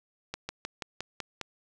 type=slowing click train; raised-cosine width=0.2 ms; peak=-17 dBFS; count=7; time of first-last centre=0.34-1.413 s; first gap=150 ms; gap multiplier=1.07; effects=none